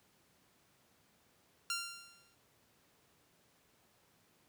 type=tone with exponential decay; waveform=10% pulse; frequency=1385 Hz; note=F6; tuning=15 cents flat; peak=-25 dBFS; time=1.7-2.35 s; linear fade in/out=1 ms; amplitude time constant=140 ms; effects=pink hiss -70 dBFS RMS until 4.48 s + high-pass 100 Hz 12 dB/octave

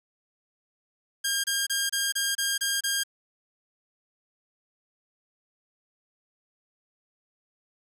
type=tone bursts; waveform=10% pulse; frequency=1612 Hz; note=G6; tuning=48 cents sharp; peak=-16 dBFS; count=8; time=1.24-3.036 s; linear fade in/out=10 ms; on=200 ms; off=28 ms; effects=none

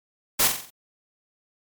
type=noise with echo; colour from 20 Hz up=white; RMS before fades=-19 dBFS; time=0.39-0.48 s; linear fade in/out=10 ms; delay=45 ms; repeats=5; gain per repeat=-6 dB; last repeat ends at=0.705 s; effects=MP3 96 kbps

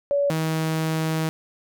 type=tone pair in turn; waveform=sine / sawtooth; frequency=568 / 159.39 Hz; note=C#5 / D#3; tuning=+42 / +42 cents; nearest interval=octave + minor seventh; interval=2200 cents; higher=first; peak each=-18 dBFS; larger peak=neither; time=0.11-0.3 / 0.3-1.29 s; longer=second; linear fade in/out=0 ms; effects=none

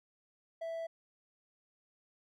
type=tone; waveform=triangle; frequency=659.3 Hz; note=E5; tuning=in tune; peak=-35 dBFS; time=0.61-0.87 s; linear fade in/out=10 ms; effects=none

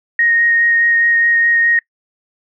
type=tone with vibrato; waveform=sine; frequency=1865 Hz; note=A#6; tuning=in tune; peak=-10 dBFS; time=0.19-1.79 s; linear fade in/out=2 ms; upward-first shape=sine; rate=4.8 Hz; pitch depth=10 cents each way; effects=noise-tail reverb RT60 0.1 s tail -23 dB re dry

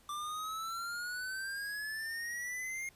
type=exponential sweep; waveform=square; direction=up; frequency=1174.7 to 2141 Hz; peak=-38 dBFS; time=0.09-2.89 s; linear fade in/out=2 ms; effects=pink hiss -64 dBFS RMS until 2.95 s + resampled to 32000 Hz

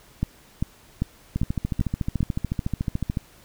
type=two click trains; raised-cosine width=5 ms; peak=-12 / -10 dBFS; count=26 / 6; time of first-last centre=1.36-3.172 / 0.23-2.206 s; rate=13.8 / 2.53 Hz; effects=pink hiss -53 dBFS RMS until 3.44 s

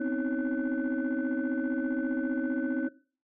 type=tone cluster; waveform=sine; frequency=252.3 / 267.4 / 316.2 / 552 / 1507 Hz; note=B3 / C4 / D#4 / C#5 / F#6; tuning=+37 / +38 / +28 / -7 / +31 cents; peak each=-32 / -31 / -31 / -38 / -39 dBFS; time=0-2.89 s; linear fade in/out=10 ms; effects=noise-tail reverb RT60 0.4 s tail -18 dB re dry + tanh soft clip ceiling -21 dBFS

